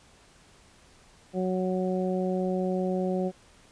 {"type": "harmonic tone", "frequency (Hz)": 185, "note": "F#3", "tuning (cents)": 0, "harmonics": [1, 2, 3, 4], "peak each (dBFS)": [-28, -30, -32, -37], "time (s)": [1.33, 3.32], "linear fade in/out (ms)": 50, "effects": ["pink hiss -57 dBFS RMS until 3.71 s", "resampled to 22050 Hz"]}